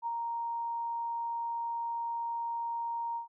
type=tone with ADSR envelope; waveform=sine; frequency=932.3 Hz; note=A#5; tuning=in tune; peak=-30 dBFS; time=0.02-3.28 s; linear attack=44 ms; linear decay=34 ms; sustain=-2 dB; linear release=120 ms; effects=none